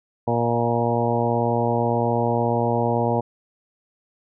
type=harmonic tone with a mistuned harmonic; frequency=118.2 Hz; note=A#2; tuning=24 cents sharp; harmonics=1 / 2 / 3 / 4 / 5 / 6 / 7 / 8; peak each=-25 / -26 / -29 / -25 / -27 / -28 / -27 / -29 dBFS; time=0.27-3.21 s; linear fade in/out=10 ms; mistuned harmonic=6; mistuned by=-21 cents; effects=none